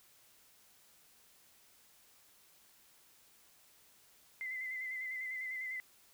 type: tone with vibrato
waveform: sine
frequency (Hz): 2045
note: C7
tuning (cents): -40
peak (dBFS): -38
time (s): 4.41-5.8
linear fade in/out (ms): 0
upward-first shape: square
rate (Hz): 10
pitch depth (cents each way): 34
effects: white hiss -65 dBFS RMS until 6.13 s